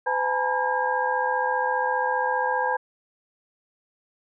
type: tone cluster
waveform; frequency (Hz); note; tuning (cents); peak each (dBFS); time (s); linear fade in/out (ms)
sine; 507 / 835 / 895 / 970 / 1616; B4 / G#5 / A5 / B5 / G#6; +45 / +9 / +29 / -31 / -48; -28; 0.06-2.77; 10
effects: none